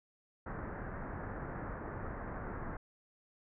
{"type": "low-pass noise", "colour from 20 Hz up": "pink", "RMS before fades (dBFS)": -42, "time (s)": [0.46, 2.77], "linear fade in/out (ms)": 5, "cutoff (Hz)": 1800, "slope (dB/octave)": 48, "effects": []}